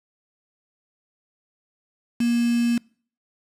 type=tone with quantisation; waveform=sine; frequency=236.6 Hz; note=A#3; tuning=26 cents sharp; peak=-18 dBFS; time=2.2-2.78 s; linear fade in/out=5 ms; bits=5; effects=noise-tail reverb RT60 0.5 s tail -26 dB re dry + low-pass 11000 Hz 12 dB/octave